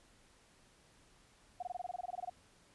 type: tone bursts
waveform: sine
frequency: 720 Hz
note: F#5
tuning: 47 cents flat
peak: -37 dBFS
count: 15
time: 1.6-2.298 s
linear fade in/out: 5 ms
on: 26 ms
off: 22 ms
effects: pink hiss -66 dBFS RMS until 2.74 s + resampled to 24000 Hz